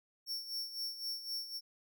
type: tone with tremolo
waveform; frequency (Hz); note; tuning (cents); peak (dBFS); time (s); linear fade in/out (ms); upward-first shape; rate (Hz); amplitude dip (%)
45% pulse; 5460; F8; -40; -36; 0.26-1.61; 50; sine; 3.9; 70
effects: none